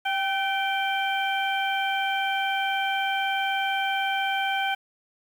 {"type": "harmonic tone with a mistuned harmonic", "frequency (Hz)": 783, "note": "G5", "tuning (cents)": -2, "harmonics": [1, 2, 3, 4], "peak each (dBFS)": [-26, -29, -31, -32], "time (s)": [0.05, 4.75], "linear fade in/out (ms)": 10, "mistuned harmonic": 2, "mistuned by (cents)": -41, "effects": ["8-bit"]}